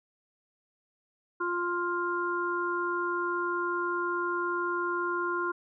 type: harmonic tone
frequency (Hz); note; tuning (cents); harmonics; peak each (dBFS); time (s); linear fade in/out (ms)
350.3; F4; +5; 1 / 3 / 4; -32 / -32 / -32; 1.4-5.52; 10
effects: none